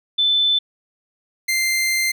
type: tone pair in turn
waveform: sine / sawtooth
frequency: 3520 / 2088 Hz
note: A7 / C7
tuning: 0 / -4 cents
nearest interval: major sixth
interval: 904 cents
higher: first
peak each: -14 dBFS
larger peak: neither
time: 0.18-0.59 / 1.48-2.12 s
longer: second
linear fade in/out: 10 ms
effects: none